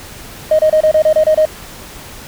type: tone bursts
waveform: triangle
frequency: 622.3 Hz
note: D#5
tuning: in tune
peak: -3 dBFS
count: 9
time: 0.51-1.454 s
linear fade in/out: 5 ms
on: 80 ms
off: 28 ms
effects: tanh soft clip ceiling -4 dBFS + pink hiss -33 dBFS RMS until 2.27 s